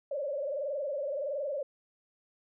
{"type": "tone with frequency modulation", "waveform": "sine", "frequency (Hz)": 568, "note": "C#5", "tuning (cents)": 42, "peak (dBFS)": -31, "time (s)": [0.11, 1.63], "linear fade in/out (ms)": 5, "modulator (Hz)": 21.5, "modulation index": 1.8, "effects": []}